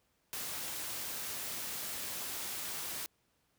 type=noise; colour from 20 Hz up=white; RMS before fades=-40 dBFS; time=0.33-3.06 s; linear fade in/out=0 ms; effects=pink hiss -75 dBFS RMS until 3.58 s + high-pass 60 Hz 12 dB/octave